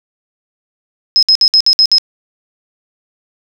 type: tone bursts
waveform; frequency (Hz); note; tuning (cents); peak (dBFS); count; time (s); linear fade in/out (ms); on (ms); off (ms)
sine; 5130; E8; -48; -5; 7; 1.16-1.983; 0; 67; 59
effects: none